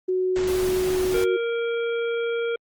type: tone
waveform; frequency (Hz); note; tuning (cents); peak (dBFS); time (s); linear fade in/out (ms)
sine; 370; F#4; 0; -20; 0.08-1.37; 10
type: noise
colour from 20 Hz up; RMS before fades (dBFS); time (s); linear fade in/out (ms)
pink; -32; 0.36-1.24; 0
type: harmonic tone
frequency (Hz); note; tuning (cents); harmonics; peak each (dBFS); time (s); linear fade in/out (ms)
466.2; A#4; 0; 1 / 3 / 5 / 7; -23 / -33 / -37 / -40; 1.14-2.56; 5
effects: Opus 24 kbps